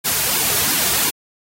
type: noise with flanger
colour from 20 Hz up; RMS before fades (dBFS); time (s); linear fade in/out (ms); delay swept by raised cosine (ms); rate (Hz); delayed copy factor
white; -18; 0.04-1.11; 20; 1.5 to 3.9; 2.9; -0.75
effects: AAC 48 kbps